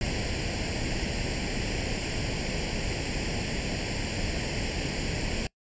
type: noise with comb filter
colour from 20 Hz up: pink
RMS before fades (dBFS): -30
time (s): 0.01-5.47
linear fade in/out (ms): 2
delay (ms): 0.4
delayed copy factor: +0.8
effects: noise-tail reverb RT60 0.1 s tail -24 dB re dry + resampled to 16000 Hz